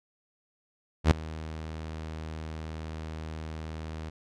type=tone with ADSR envelope; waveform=sawtooth; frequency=79 Hz; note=D#2; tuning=27 cents sharp; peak=-11 dBFS; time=1.04-4.1 s; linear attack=70 ms; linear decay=7 ms; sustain=-21 dB; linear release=9 ms; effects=low-pass 6000 Hz 12 dB/octave